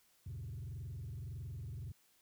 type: tone with frequency modulation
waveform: sine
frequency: 105.1 Hz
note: G#2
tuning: 21 cents sharp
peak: -40 dBFS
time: 0.26-1.92 s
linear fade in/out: 5 ms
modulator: 21.7 Hz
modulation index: 1.5
effects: tanh soft clip ceiling -40 dBFS + white hiss -71 dBFS RMS until 2.21 s